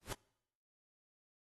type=noise with exponential growth; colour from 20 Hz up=pink; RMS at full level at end=-36 dBFS; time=0.01-0.13 s; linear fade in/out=5 ms; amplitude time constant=25 ms; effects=noise-tail reverb RT60 0.8 s tail -25 dB re dry + AAC 32 kbps